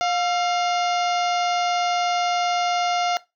harmonic tone with a mistuned harmonic, 708 Hz, F5, 23 cents sharp, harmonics 1 / 2 / 3 / 4 / 5 / 6 / 7 / 8 / 9, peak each -21 / -27 / -31 / -33 / -35 / -37 / -38 / -39 / -40 dBFS, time 0.01-3.17 s, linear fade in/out 0 ms, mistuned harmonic 2, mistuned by -68 cents, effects noise-tail reverb RT60 0.2 s tail -18 dB re dry

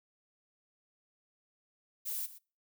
violet noise with echo, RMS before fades -37 dBFS, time 2.05-2.27 s, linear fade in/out 20 ms, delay 120 ms, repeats 1, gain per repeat -15 dB, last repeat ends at 2.39 s, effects noise-tail reverb RT60 0.4 s tail -26 dB re dry

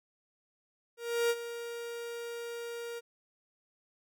45% pulse tone with ADSR envelope, 469.9 Hz, A#4, 14 cents sharp, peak -25 dBFS, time 0.97-3.01 s, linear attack 330 ms, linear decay 46 ms, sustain -13 dB, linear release 31 ms, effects none

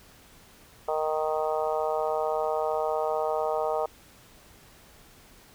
harmonic tone, 155.56 Hz, D#3, in tune, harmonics 3 / 4 / 5 / 6 / 7 / 8, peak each -30 / -29 / -31 / -35 / -39 / -37 dBFS, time 0.88-3.86 s, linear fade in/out 5 ms, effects pink hiss -54 dBFS RMS until 5.54 s

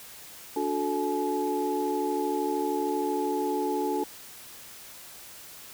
sine tone cluster, 290.4 / 363.6 / 436.3 / 851 Hz, D4 / F#4 / A4 / G#5, -19 / -30 / -15 / +42 cents, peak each -31 dBFS, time 0.56-4.04 s, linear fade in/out 5 ms, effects white hiss -46 dBFS RMS until 5.73 s

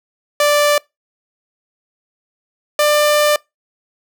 sawtooth tone pair in turn, 587.3 / 594.8 Hz, D5 / D5, 0 / +22 cents, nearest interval unison, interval 22 cents, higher second, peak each -7 dBFS, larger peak neither, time 0.4-0.78 / 2.79-3.36 s, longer second, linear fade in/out 2 ms, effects noise-tail reverb RT60 0.2 s tail -25 dB re dry

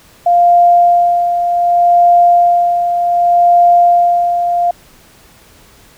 sine tone with tremolo, 698.5 Hz, F5, in tune, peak -4 dBFS, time 0.26-4.71 s, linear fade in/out 5 ms, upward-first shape sine, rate 0.66 Hz, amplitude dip 55%, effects pink hiss -44 dBFS RMS until 5.97 s

